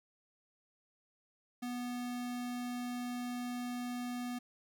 square tone, 245.2 Hz, B3, 12 cents flat, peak -38 dBFS, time 1.62-4.39 s, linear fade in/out 10 ms, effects 12-bit

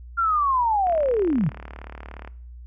sine linear sweep, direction down, 1400 to 122.9 Hz, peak -18 dBFS, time 0.17-1.5 s, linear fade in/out 20 ms
click train, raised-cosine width 0.5 ms, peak -23 dBFS, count 53, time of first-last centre 0.87-2.275 s, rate 37 Hz
effects noise-tail reverb RT60 0.6 s tail -21 dB re dry + added 60 Hz sine -38 dBFS peak until 2.66 s

